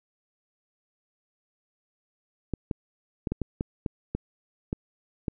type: clicks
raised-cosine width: 3 ms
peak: -15 dBFS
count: 10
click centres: 2.537 / 2.712 / 3.272 / 3.32 / 3.417 / 3.609 / 3.862 / 4.15 / 4.729 / 5.282 s
effects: none